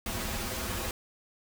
pink noise with comb filter, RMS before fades -34 dBFS, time 0.06-0.91 s, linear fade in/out 2 ms, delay 6.8 ms, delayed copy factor -0.85, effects none

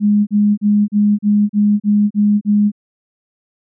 sine tone bursts, 207.2 Hz, G#3, 4 cents flat, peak -9 dBFS, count 9, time 0-2.718 s, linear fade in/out 50 ms, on 270 ms, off 36 ms, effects none

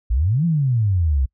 sine exponential two-way sweep, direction up then down, 51.91 to 174.61 to 62.8 Hz, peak -15 dBFS, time 0.1-1.26 s, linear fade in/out 10 ms, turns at 0.45 s, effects noise-tail reverb RT60 0.1 s tail -26 dB re dry

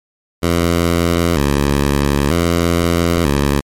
10% pulse tone with vibrato, 77.78 Hz, D#2, in tune, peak -4 dBFS, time 0.42-3.61 s, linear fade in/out 20 ms, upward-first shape square, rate 0.53 Hz, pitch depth 160 cents each way, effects MP3 64 kbps

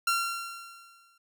sawtooth tone with exponential decay, 1372 Hz, F6, 31 cents flat, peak -19 dBFS, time 0.07-1.18 s, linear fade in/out 5 ms, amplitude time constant 240 ms, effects none

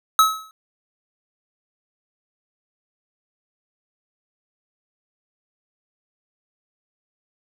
square tone with exponential decay, 1288 Hz, E6, 41 cents flat, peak -9 dBFS, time 0.19-0.51 s, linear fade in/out 1 ms, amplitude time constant 68 ms, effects none

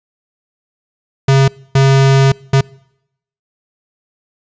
square tone bursts at uneven times, 135.6 Hz, C#3, 38 cents flat, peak -7 dBFS, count 3, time 1.28-1.48 / 1.75-2.32 / 2.53-2.61 s, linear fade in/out 5 ms, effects noise-tail reverb RT60 0.8 s tail -25 dB re dry + resampled to 16000 Hz

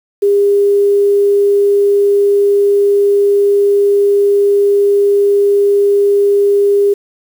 sine tone with quantisation, 403.7 Hz, G#4, 49 cents flat, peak -7 dBFS, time 0.22-6.94 s, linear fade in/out 10 ms, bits 6, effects none

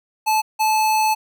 square tone pair in turn, 868 / 868 Hz, A5 / A5, -24 / -24 cents, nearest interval unison, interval 0 cents, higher neither, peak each -16 dBFS, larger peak neither, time 0.26-0.42 / 0.59-1.15 s, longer second, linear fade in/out 20 ms, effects none

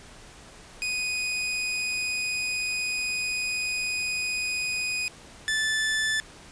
sawtooth tone pair in turn, 2489 / 1752.4 Hz, D#7 / A6, 0 / -7 cents, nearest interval tritone, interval 607 cents, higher first, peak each -23 / -20 dBFS, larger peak second, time 0.82-5.08 / 5.48-6.2 s, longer first, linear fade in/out 0 ms, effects pink hiss -48 dBFS RMS until 6.51 s + resampled to 22050 Hz

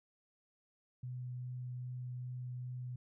sine tone with vibrato, 125 Hz, B2, 21 cents sharp, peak -40 dBFS, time 1.03-2.96 s, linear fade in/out 5 ms, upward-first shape triangle, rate 2.5 Hz, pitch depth 9 cents each way, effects none

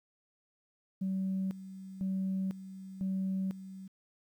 sine tone with tremolo, 190.5 Hz, G3, 49 cents flat, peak -29 dBFS, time 1.01-3.88 s, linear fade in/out 10 ms, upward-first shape square, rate 1 Hz, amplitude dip 80%, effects tanh soft clip ceiling -27 dBFS + 11-bit

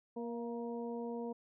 harmonic tone with a mistuned harmonic, 235.7 Hz, A#3, 19 cents sharp, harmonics 1 / 2 / 3 / 4, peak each -41 / -41 / -50 / -50 dBFS, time 0.16-1.33 s, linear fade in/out 10 ms, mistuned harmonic 3, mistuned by -34 cents, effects none

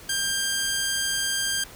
10% pulse tone, 1593 Hz, G6, 27 cents sharp, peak -15 dBFS, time 0.09-1.64 s, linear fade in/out 5 ms, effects pink hiss -45 dBFS RMS until 1.75 s

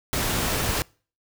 pink noise, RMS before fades -25 dBFS, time 0.13-0.82 s, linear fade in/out 0 ms, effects noise-tail reverb RT60 0.4 s tail -25 dB re dry

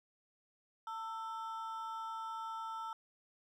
triangle ring-modulated tone, 1112 Hz, C#6, 5 cents sharp, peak -35 dBFS, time 0.87-2.93 s, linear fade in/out 2 ms, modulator 213 Hz, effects none

